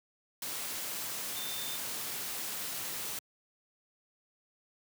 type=tone in noise; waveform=sine; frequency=3583 Hz; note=A7; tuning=31 cents sharp; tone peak=-41 dBFS; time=1.36-1.76 s; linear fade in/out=2 ms; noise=white; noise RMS=-38 dBFS; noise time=0.42-3.19 s; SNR=-6 dB; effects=high-pass 100 Hz 12 dB/octave